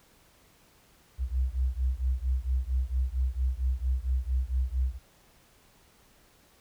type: beating tone pair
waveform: sine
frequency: 62 / 66.4 Hz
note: B1 / C2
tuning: +7 / +26 cents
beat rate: 4.4 Hz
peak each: -28 / -29 dBFS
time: 1.18-4.99 s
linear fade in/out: 50 ms
effects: pink hiss -61 dBFS RMS until 6.6 s